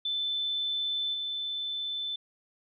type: tone with level steps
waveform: sine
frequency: 3523 Hz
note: A7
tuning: 1 cent sharp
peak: -28 / -31 dBFS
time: 0.05-2.16 s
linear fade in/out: 5 ms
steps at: 1.13 s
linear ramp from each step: 20 ms
effects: none